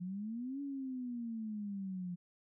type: exponential two-way sweep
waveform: sine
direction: up then down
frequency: 174.61 to 284.6 to 174.61 Hz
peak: -38 dBFS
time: 0-2.16 s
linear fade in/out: 20 ms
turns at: 0.61 s
effects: none